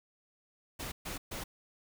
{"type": "noise bursts", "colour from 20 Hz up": "pink", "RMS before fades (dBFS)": -40, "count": 3, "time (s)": [0.79, 1.44], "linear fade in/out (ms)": 10, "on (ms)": 130, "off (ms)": 130, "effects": []}